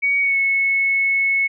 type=tone with pitch glide; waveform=sine; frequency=2249 to 2198 Hz; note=C#7 to C#7; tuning=+24 to -15 cents; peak=-15 dBFS; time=0.02-1.48 s; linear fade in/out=20 ms; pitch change=-39 cents; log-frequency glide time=0.2-0.37 s; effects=none